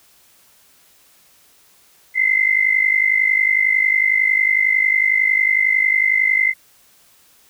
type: tone pair together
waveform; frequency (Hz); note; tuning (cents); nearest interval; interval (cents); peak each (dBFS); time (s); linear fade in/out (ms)
sine; 2042 / 2093; C7 / C7; -43 / 0; unison; 43; -16; 2.14-6.54; 50
effects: white hiss -53 dBFS RMS until 7.49 s